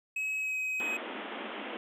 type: tone with pitch glide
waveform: triangle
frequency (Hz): 2559 to 2531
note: D#7 to D#7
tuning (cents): +48 to +29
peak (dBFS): -29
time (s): 0.16-0.97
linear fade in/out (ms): 5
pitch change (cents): -19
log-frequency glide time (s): 0.4-0.57
type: band-pass noise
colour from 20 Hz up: pink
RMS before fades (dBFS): -40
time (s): 0.8-1.77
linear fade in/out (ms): 0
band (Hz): 210 to 3400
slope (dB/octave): 96
effects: none